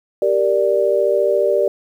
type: chord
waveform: sine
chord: G minor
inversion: none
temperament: equal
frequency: 392 / 466.2 / 587.3 Hz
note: G4 / Bb4 / D5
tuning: 0 / 0 / 0 cents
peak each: -18 / -19 / -16 dBFS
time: 0.22-1.68 s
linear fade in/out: 2 ms
effects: 8-bit

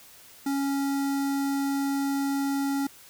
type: tone with notch filter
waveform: square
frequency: 277.2 Hz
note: C#4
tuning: in tune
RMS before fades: -27 dBFS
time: 0.46-2.87 s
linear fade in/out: 5 ms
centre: 2800 Hz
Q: 1.2
effects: white hiss -51 dBFS RMS until 3.09 s

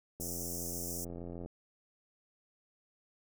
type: click train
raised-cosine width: 2 ms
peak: -31 dBFS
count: 110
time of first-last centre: 0.2-1.46 s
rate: 86.5 Hz
type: high-pass noise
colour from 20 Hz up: pink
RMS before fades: -41 dBFS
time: 0.2-1.05 s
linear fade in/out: 10 ms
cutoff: 5400 Hz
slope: 96 dB/octave
effects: none

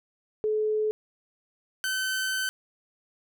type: tone pair in turn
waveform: sine / sawtooth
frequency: 429.4 / 1530.2 Hz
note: A4 / G6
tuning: -42 / -42 cents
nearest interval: octave + minor seventh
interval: 2200 cents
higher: second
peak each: -23 dBFS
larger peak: neither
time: 0.44-0.91 / 1.84-2.49 s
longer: second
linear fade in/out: 0 ms
effects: none

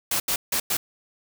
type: noise bursts at uneven times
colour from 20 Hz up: white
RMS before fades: -24 dBFS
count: 4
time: 0.11-0.2 / 0.28-0.36 / 0.52-0.6 / 0.7-0.77 s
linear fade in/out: 5 ms
effects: none

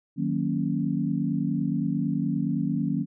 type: chord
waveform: sine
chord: D# minor seventh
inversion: none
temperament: equal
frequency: 155.56 / 185 / 233.1 / 277.2 Hz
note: D#3 / F#3 / A#3 / C#4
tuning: 0 / 0 / 0 / 0 cents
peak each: -29 dBFS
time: 0.16-3.06 s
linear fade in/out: 50 ms
effects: none

